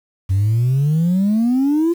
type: exponential sweep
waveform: sine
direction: up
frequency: 92.5 to 349.2 Hz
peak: -11 dBFS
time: 0.29-1.94 s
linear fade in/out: 20 ms
effects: tanh soft clip ceiling -11 dBFS + 7-bit